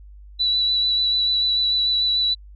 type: tone with vibrato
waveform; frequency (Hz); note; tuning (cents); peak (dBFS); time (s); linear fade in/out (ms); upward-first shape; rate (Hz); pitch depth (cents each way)
sine; 3951; B7; 0; -17; 0.39-2.35; 20; sine; 6.8; 16
effects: added 50 Hz sine -40 dBFS peak until 2.55 s